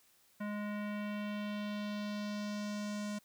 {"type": "tone with low-pass filter sweep", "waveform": "square", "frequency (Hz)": 207.7, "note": "G#3", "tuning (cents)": 0, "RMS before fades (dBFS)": -39, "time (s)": [0.4, 3.19], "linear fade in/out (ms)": 10, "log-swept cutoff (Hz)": [1800, 8000], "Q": 1.7, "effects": ["white hiss -68 dBFS RMS until 3.24 s"]}